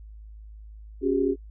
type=chord; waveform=sine; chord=C# suspended fourth; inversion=none; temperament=equal with one note detuned; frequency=277.2 / 370 / 404.6 Hz; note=C#4 / F#4 / G#4; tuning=0 / 0 / -45 cents; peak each=-25 dBFS; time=1.01-1.36 s; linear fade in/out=50 ms; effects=noise-tail reverb RT60 0.1 s tail -26 dB re dry + added 53 Hz sine -41 dBFS peak until 1.5 s